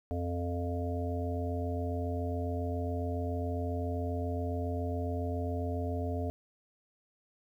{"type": "harmonic tone", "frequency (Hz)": 87.31, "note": "F2", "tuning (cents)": 0, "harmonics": [1, 3, 5, 7, 8], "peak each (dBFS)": [-33, -38, -40, -41, -42], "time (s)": [0.11, 6.3], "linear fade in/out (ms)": 0, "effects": ["11-bit"]}